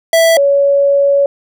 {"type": "tone pair in turn", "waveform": ["square", "sine"], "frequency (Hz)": [659.3, 561.5], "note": ["E5", "C#5"], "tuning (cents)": [0, 22], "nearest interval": "minor third", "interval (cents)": 278, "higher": "first", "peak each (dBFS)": -7, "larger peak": "neither", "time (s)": [[0.13, 0.37], [0.37, 1.26]], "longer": "second", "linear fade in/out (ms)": 2, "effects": []}